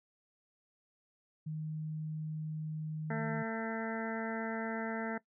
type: tone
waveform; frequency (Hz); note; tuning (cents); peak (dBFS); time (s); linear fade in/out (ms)
sine; 155.56; D#3; 0; -36; 1.46-3.43; 10
type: harmonic tone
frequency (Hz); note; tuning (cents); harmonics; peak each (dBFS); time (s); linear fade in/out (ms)
224.3; A3; +34; 1 / 2 / 3 / 4 / 6 / 7 / 8 / 9; -38 / -41 / -43 / -44 / -46 / -46 / -47 / -48; 3.1-5.18; 5
effects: noise-tail reverb RT60 0.1 s tail -19 dB re dry